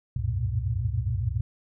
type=tone cluster; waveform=sine; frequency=66.6 / 89.8 / 99.6 / 113.9 / 121.2 Hz; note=C2 / F2 / G2 / A#2 / B2; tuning=+31 / +49 / +28 / -40 / -32 cents; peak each=-31 dBFS; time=0.16-1.41 s; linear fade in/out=5 ms; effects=none